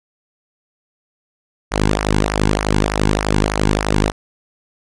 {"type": "tone with flanger", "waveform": "sawtooth", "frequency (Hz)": 51.7, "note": "G#1", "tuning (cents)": -7, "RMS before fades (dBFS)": -17, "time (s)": [1.71, 4.12], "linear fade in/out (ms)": 20, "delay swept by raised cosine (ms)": [0.25, 1.65], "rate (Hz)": 3.3, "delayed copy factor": -0.75, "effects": ["resampled to 22050 Hz"]}